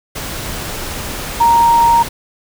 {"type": "tone in noise", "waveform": "sine", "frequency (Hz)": 932.3, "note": "A#5", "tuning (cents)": 0, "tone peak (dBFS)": -7, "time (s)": [1.4, 2.03], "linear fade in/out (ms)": 10, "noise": "pink", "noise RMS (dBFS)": -24, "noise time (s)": [0.15, 2.09], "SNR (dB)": 14, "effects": []}